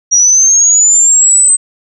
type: linear sweep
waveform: sine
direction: up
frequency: 5720 to 8240 Hz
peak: -4 dBFS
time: 0.11-1.57 s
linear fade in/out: 20 ms
effects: none